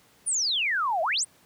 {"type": "exponential two-way sweep", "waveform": "sine", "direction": "down then up", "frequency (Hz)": [9900, 618, 9900], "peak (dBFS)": -23, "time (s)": [0.26, 1.25], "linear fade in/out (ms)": 20, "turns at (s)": 1.02, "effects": ["pink hiss -59 dBFS RMS until 1.45 s", "high-pass 100 Hz 12 dB/octave"]}